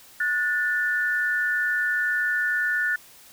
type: tone pair together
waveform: sine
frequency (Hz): 1458.4 / 1769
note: F#6 / A6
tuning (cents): -25 / +9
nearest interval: minor third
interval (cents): 334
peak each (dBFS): -24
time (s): 0.2-2.96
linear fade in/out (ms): 5
effects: white hiss -50 dBFS RMS until 3.32 s